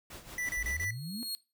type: noise with tremolo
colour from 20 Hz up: pink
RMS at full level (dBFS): -45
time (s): 0.1-0.85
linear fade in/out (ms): 5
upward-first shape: sine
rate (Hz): 5.6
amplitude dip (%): 70
type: tone bursts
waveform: square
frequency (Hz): 1975.5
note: B6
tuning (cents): 0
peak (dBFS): -33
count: 4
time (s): 0.38-0.907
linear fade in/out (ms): 2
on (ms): 110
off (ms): 29
type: tone with exponential growth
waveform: sawtooth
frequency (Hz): 4296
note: C8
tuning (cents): +45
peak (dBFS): -30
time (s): 0.47-1.35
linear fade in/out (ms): 0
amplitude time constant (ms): 190
type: exponential sweep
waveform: sine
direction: up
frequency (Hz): 46.25 to 250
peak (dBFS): -37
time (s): 0.57-1.23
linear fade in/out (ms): 0
effects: noise-tail reverb RT60 0.3 s tail -19 dB re dry